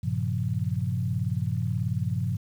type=chord; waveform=sine; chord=G half-diminished seventh; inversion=none; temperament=equal with one note detuned; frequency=98 / 116.54 / 136.6 / 174.61 Hz; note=G2 / Bb2 / Db3 / F3; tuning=0 / 0 / -25 / 0 cents; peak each=-30 / -29 / -31 / -32 dBFS; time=0.03-2.37 s; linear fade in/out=10 ms; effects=9-bit